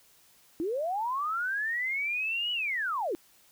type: linear two-way sweep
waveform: sine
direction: up then down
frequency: 304.7 to 2963 to 304.7 Hz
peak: -28 dBFS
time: 0.6-3.15 s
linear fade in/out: 0 ms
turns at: 2.52 s
effects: white hiss -61 dBFS RMS until 3.51 s